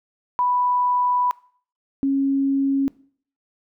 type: tone pair in turn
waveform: sine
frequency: 987.8 / 274 Hz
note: B5 / C#4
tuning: 0 / -20 cents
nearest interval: octave + minor seventh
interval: 2220 cents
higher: first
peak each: -17 / -17 dBFS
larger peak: neither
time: 0.39-1.31 / 2.03-2.88 s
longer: first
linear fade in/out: 0 ms
effects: noise-tail reverb RT60 0.5 s tail -21 dB re dry